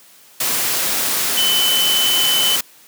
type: tone in noise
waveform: sine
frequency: 3032 Hz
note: F#7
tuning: 42 cents sharp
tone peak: -15 dBFS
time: 1.37-2.56 s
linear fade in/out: 5 ms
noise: white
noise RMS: -19 dBFS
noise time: 0.4-2.61 s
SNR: +1 dB
effects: white hiss -47 dBFS RMS until 2.87 s + high-pass 150 Hz 12 dB/octave

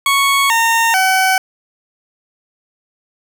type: tone with pitch steps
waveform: 20% pulse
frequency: 1108.7 / 916.3 / 757.3 Hz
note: C#6 / A#5 / F#5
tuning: 0 / -30 / +40 cents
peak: -6 dBFS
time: 0.06-1.38 s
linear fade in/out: 2 ms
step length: 440 ms
effects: none

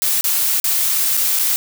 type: noise with dropouts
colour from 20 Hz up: blue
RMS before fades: -17 dBFS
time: 0.02-1.56 s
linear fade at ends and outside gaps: 0 ms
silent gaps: 0.21-0.242 / 0.6-0.642 / 1.17-1.174 / 1.389-1.394 s
effects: none

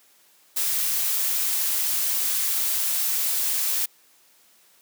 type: noise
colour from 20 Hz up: blue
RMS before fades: -24 dBFS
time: 0.56-3.86 s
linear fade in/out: 10 ms
effects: white hiss -58 dBFS RMS until 4.81 s + high-pass 200 Hz 12 dB/octave

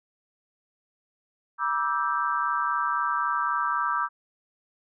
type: chord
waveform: sine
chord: E minor seventh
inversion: second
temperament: equal with one note detuned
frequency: 963 / 1174.7 / 1318.5 / 1568 Hz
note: B5 / D6 / E6 / G6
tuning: -44 / 0 / 0 / 0 cents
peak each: -30 / -27 / -29 / -31 dBFS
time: 1.58-4.09 s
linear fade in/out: 50 ms
effects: none

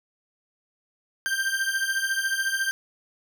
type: beating tone pair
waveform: 40% pulse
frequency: 1568 / 1582 Hz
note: G6 / G6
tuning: 0 / +15 cents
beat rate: 14 Hz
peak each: -26 dBFS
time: 1.26-2.71 s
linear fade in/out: 0 ms
effects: none

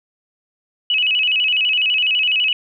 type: tone with vibrato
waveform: sine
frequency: 2748 Hz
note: F7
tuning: 29 cents flat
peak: -14 dBFS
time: 0.9-2.53 s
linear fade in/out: 2 ms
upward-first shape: square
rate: 12 Hz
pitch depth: 120 cents each way
effects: none

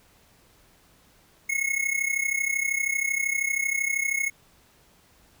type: tone with amplitude modulation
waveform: square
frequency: 2179 Hz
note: C#7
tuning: 30 cents flat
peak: -21 dBFS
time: 1.49-4.3 s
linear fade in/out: 10 ms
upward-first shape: sine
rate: 32.8 Hz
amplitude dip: 80%
effects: pink hiss -59 dBFS RMS until 5.4 s

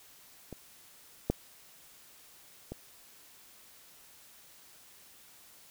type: clicks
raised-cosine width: 2 ms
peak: -28 / -13 / -25 dBFS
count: 3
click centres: 0.527 / 1.3 / 2.72 s
effects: white hiss -57 dBFS RMS until 5.7 s

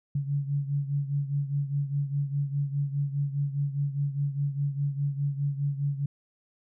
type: beating tone pair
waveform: sine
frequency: 140.7 / 145.6 Hz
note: C#3 / D3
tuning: +26 / -15 cents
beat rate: 4.9 Hz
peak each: -27 / -32 dBFS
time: 0.15-6.06 s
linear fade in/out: 5 ms
effects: none

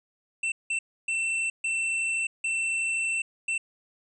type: tone bursts at uneven times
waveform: square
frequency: 2687 Hz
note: E7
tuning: 33 cents sharp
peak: -26 dBFS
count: 6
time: 0.43-0.52 / 0.7-0.79 / 1.08-1.5 / 1.64-2.27 / 2.44-3.22 / 3.48-3.58 s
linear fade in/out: 5 ms
effects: resampled to 24000 Hz + 11-bit

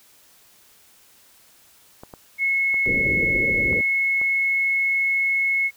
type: clicks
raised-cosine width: 1 ms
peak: -24 dBFS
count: 5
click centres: 2.035 / 2.138 / 2.743 / 3.729 / 4.215 s
type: tone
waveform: sine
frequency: 2183 Hz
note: C#7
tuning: 27 cents flat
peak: -18 dBFS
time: 2.38-5.71 s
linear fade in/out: 50 ms
type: low-pass noise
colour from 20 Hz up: white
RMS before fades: -28 dBFS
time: 2.86-3.81 s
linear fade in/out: 0 ms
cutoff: 560 Hz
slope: 96 dB/octave
effects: white hiss -54 dBFS RMS until 5.76 s

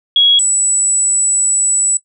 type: tone pair in turn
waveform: sine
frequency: 3322 / 7901 Hz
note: G#7 / B8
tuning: 0 / 0 cents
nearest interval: octave + minor third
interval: 1500 cents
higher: second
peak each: -6 / -10 dBFS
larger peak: first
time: 0.16-0.39 / 0.39-1.97 s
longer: second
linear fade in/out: 2 ms
effects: noise-tail reverb RT60 0.1 s tail -20 dB re dry

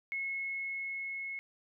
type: tone with level ramp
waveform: sine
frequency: 2180 Hz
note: C#7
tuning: 29 cents flat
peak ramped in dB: -33 to -37 dBFS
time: 0.12-1.39 s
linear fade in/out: 0 ms
effects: none

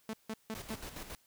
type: tone bursts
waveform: sawtooth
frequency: 220 Hz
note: A3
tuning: in tune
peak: -33 dBFS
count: 4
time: 0.09-0.746 s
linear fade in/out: 2 ms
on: 44 ms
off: 160 ms
type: noise with tremolo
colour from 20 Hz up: pink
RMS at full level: -44 dBFS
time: 0.55-1.15 s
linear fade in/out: 0 ms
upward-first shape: square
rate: 7.3 Hz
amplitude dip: 55%
effects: white hiss -69 dBFS RMS until 1.26 s

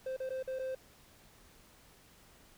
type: tone with dropouts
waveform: triangle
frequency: 522 Hz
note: C5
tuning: 4 cents flat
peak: -33 dBFS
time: 0.06-0.75 s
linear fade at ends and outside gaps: 5 ms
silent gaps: 0.166-0.201 / 0.293-0.303 / 0.428-0.475 / 0.589-0.594 s
effects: pink hiss -61 dBFS RMS until 2.57 s

